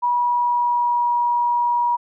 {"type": "tone with pitch glide", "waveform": "sine", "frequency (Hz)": [969, 959.5], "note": ["B5", "A#5"], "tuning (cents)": [-33, 50], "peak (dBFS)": -16, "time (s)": [0.02, 1.97], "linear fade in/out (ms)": 20, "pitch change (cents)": -17, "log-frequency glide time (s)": [0.15, 1.13], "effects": []}